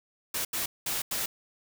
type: noise bursts at uneven times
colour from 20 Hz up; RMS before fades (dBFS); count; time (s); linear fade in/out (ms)
white; -31; 4; 0.34-0.45 / 0.53-0.66 / 0.86-1.02 / 1.11-1.26; 5
effects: none